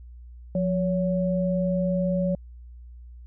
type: tone pair together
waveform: sine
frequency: 177.81 / 563 Hz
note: F3 / C#5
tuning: +31 / +27 cents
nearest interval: octave + minor sixth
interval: 1996 cents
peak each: -23 / -26 dBFS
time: 0.55-2.35 s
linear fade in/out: 2 ms
effects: added 60 Hz sine -41 dBFS peak until 3.26 s